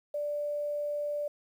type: tone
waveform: sine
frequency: 587 Hz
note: D5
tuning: 1 cent flat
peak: -30 dBFS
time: 0.14-1.28 s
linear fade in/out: 5 ms
effects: 10-bit